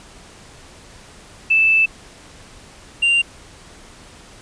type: tone pair in turn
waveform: sine / triangle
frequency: 2637 / 2780 Hz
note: E7 / F7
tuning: 0 / -9 cents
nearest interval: minor second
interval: 91 cents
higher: second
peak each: -11 dBFS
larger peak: neither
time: 1.5-1.86 / 3.02-3.22 s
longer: first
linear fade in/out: 10 ms
effects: pink hiss -43 dBFS RMS until 4.41 s + resampled to 22050 Hz